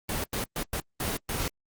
pink noise bursts at uneven times, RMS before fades -30 dBFS, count 6, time 0.09-0.24 / 0.33-0.44 / 0.56-0.63 / 0.73-0.8 / 1-1.17 / 1.29-1.48 s, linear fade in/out 2 ms, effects Opus 24 kbps

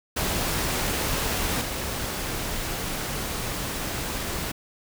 pink noise with level steps, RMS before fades -26 / -30 dBFS, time 0.16-4.52 s, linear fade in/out 10 ms, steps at 1.61 s, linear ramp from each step 5 ms, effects none

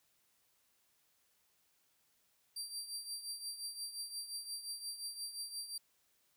25% pulse tone with tremolo, 4707 Hz, D8, 3 cents sharp, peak -34 dBFS, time 2.56-5.78 s, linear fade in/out 5 ms, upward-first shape triangle, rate 5.7 Hz, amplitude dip 75%, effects white hiss -75 dBFS RMS until 6.36 s

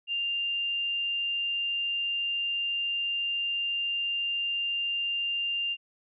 sine tone, 2794 Hz, F7, in tune, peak -27 dBFS, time 0.07-5.77 s, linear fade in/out 50 ms, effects none

